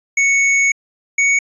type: tone pair in turn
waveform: square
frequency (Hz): 2217 / 2231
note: C#7 / C#7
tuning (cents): 0 / +11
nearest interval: unison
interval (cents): 11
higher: second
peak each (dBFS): -12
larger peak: neither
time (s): 0.17-0.72 / 1.18-1.39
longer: first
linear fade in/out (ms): 5
effects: resampled to 22050 Hz